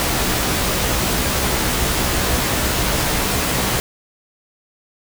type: noise with comb filter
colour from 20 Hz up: pink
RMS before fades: -19 dBFS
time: 0-3.8 s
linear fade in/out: 0 ms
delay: 16 ms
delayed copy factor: +0.5
effects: none